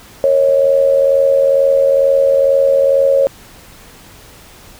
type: tone with amplitude modulation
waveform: sine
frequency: 548 Hz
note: C#5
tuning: 20 cents flat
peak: -5 dBFS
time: 0.24-3.27 s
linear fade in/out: 0 ms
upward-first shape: sine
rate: 82.2 Hz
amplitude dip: 65%
effects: pink hiss -40 dBFS RMS until 4.79 s